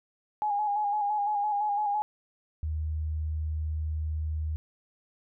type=tone with vibrato; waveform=sine; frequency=829 Hz; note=G#5; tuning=3 cents flat; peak=-25 dBFS; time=0.42-2.02 s; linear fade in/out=0 ms; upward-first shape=square; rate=5.9 Hz; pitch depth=35 cents each way
type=tone; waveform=sine; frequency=77.78 Hz; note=D#2; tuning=in tune; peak=-28 dBFS; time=2.63-4.56 s; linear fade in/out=0 ms
effects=none